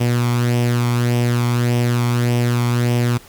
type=tone with flanger; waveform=sawtooth; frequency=120.7 Hz; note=B2; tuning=39 cents flat; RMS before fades=-17 dBFS; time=0-3.18 s; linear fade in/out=10 ms; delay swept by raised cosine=0.35 to 0.91 ms; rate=1.7 Hz; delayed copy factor=+0.55; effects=pink hiss -44 dBFS RMS until 3.28 s